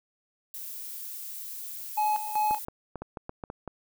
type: noise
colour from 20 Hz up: violet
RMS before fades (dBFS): -39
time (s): 0.54-2.65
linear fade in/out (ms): 2
type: tone with tremolo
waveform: triangle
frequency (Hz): 849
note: G#5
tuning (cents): +38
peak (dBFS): -21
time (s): 1.97-2.59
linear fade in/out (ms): 10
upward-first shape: square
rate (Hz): 2.6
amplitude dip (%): 70
type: clicks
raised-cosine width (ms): 1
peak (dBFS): -22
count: 9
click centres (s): 2.51 / 2.684 / 2.957 / 3.02 / 3.172 / 3.294 / 3.438 / 3.501 / 3.677
effects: none